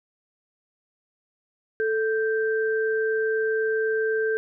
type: tone pair together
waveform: sine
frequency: 440 / 1568 Hz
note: A4 / G6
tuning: 0 / 0 cents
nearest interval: octave + minor seventh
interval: 2200 cents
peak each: -22 / -28 dBFS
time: 1.8-4.37 s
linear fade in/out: 0 ms
effects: none